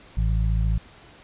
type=harmonic tone; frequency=54.5 Hz; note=A1; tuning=16 cents flat; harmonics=1 / 2 / 3; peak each=-20 / -26 / -30 dBFS; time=0.17-0.78 s; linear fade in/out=5 ms; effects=pink hiss -49 dBFS RMS until 1.23 s + resampled to 8000 Hz